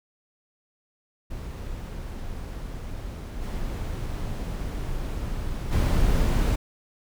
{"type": "noise with level steps", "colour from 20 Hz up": "brown", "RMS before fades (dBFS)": [-34, -30, -21], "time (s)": [1.3, 6.56], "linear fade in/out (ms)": 10, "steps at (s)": [3.41, 5.71], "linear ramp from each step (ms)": 20, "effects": []}